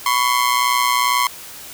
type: ring-modulated tone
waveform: sawtooth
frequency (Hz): 1055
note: C6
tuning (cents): +14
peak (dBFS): -8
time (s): 0.06-1.27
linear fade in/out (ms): 2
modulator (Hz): 61.1
effects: white hiss -36 dBFS RMS until 1.73 s